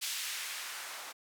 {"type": "noise with band-pass filter sweep", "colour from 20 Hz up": "blue", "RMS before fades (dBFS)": -40, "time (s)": [0.01, 1.13], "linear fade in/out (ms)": 20, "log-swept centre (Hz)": [3200, 790], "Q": 0.89, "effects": []}